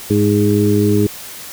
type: harmonic tone with a mistuned harmonic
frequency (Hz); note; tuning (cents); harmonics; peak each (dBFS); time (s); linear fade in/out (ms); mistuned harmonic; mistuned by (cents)
104.1; G#2; +5; 1 / 2 / 3 / 4; -16 / -16 / -16 / -16; 0.1-1.07; 5; 4; -19
effects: white hiss -32 dBFS RMS until 1.52 s